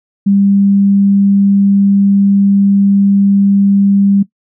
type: tone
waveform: sine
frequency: 198.7 Hz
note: G3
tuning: 24 cents sharp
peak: -6 dBFS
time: 0.26-4.23 s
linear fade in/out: 10 ms
effects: noise-tail reverb RT60 0.1 s tail -18 dB re dry